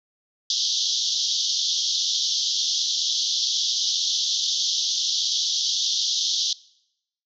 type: band-pass noise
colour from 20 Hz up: pink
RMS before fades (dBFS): -24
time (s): 0.5-6.53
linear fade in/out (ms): 2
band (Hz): 3200 to 6300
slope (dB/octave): 96
effects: noise-tail reverb RT60 0.8 s tail -22 dB re dry